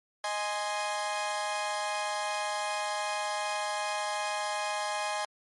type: chord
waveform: sawtooth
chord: Ab major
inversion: second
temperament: equal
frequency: 622.3 / 830.6 / 1046.5 Hz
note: Eb5 / Ab5 / C6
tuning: 0 / 0 / 0 cents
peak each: -32 / -29 / -33 dBFS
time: 0.24-5.25 s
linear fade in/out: 2 ms
effects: MP3 48 kbps